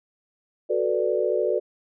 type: chord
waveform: sine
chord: B minor seventh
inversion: second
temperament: equal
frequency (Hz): 370 / 440 / 493.9 / 587.3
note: F#4 / A4 / B4 / D5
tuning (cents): 0 / 0 / 0 / 0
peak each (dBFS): -26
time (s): 0.69-1.6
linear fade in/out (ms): 20
effects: none

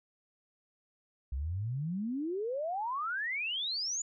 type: exponential sweep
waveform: sine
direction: up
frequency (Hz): 61.74 to 7040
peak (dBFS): -32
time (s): 1.32-4.02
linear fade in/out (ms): 5
effects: none

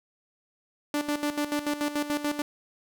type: tone with tremolo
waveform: sawtooth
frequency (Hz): 293.7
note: D4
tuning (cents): 0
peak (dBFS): -21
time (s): 0.94-2.42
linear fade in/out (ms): 2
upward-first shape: square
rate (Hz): 6.9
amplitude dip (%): 70
effects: none

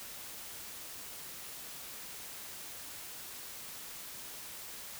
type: silence
effects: white hiss -46 dBFS RMS until 4.99 s

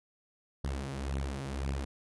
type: beating tone pair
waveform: sawtooth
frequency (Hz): 67 / 68.9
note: C2 / C#2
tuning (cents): +42 / -10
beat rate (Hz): 1.9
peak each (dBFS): -33 / -32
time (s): 0.64-1.85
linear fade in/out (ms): 5
effects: resampled to 24000 Hz

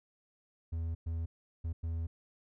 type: tone bursts at uneven times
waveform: triangle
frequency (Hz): 82.41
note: E2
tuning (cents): 0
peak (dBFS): -31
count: 4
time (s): 0.72-0.95 / 1.06-1.26 / 1.64-1.73 / 1.83-2.07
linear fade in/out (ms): 10
effects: none

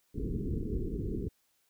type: low-pass noise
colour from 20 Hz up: pink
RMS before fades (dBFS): -34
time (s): 0.14-1.29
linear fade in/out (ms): 20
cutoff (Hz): 450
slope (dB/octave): 96
effects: white hiss -73 dBFS RMS until 1.69 s

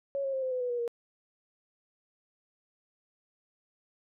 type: tone with pitch steps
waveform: sine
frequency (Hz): 554.4 / 541.7 / 529.4 / 517.3 / 505.5 / 493.9 / 482.6 / 471.6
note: C#5 / C#5 / C5 / C5 / B4 / B4 / B4 / A#4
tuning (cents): 0 / -40 / +20 / -20 / +40 / 0 / -40 / +20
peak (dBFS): -29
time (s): 0.15-0.878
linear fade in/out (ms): 0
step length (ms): 91
effects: none

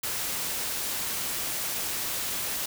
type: noise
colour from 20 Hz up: white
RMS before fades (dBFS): -31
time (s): 0.03-2.66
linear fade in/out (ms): 5
effects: none

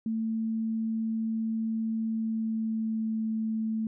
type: tone with pitch glide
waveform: sine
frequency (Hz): 223.1 to 220.8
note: A3 to A3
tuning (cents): +24 to +6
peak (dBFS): -27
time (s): 0.06-3.87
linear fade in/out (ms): 2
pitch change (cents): -18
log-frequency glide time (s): 2.06-3.2
effects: none

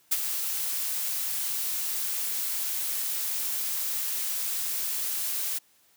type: noise with ADSR envelope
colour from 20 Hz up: blue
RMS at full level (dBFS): -22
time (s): 0.11-5.59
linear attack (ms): 14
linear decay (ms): 34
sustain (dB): -8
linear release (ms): 15
effects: white hiss -63 dBFS RMS until 5.96 s + high-pass 80 Hz 12 dB/octave

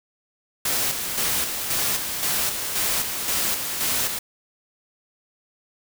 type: noise with tremolo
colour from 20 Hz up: white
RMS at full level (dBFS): -23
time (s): 0.65-4.19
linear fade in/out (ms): 5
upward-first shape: square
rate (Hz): 1.9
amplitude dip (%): 45
effects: none

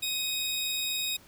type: tone pair together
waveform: sawtooth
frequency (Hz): 2512 / 3756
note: D#7 / A#7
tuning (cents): +16 / +12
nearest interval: perfect fifth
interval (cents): 696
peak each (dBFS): -32 / -27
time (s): 0.02-1.17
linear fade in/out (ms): 10
effects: pink hiss -56 dBFS RMS until 1.27 s

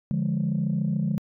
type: chord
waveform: sine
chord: D diminished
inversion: none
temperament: equal with one note detuned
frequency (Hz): 146.83 / 173.81 / 207.7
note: D3 / F3 / Ab3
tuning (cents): 0 / -8 / 0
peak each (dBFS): -26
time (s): 0.11-1.18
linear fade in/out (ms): 0
effects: tanh soft clip ceiling -17 dBFS

